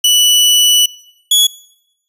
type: tone pair in turn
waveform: sawtooth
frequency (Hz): 2960 / 3376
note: F#7 / G#7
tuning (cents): 0 / +28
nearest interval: major second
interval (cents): 228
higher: second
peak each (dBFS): -4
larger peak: neither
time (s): 0.04-0.86 / 1.31-1.47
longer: first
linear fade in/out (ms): 5
effects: noise-tail reverb RT60 0.9 s tail -22 dB re dry + resampled to 32000 Hz